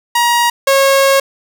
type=tone pair in turn; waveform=sawtooth; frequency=950 / 545.8 Hz; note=A#5 / C#5; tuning=+33 / -27 cents; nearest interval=minor seventh; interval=960 cents; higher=first; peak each=-6 / -4 dBFS; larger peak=second; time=0.15-0.5 / 0.67-1.2 s; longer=second; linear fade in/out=5 ms; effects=none